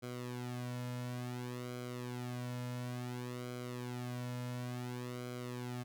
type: tone with flanger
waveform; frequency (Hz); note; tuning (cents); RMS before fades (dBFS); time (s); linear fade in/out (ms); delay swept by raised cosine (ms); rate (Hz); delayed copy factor
sawtooth; 123.47; B2; 0; -42; 0.02-5.84; 20; 1.1 to 2.6; 0.57; -0.75
effects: none